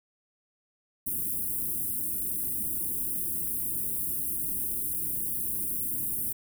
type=band-stop noise; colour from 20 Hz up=white; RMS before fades=-31 dBFS; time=1.06-6.33 s; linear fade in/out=10 ms; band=360 to 9400 Hz; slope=48 dB/octave; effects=none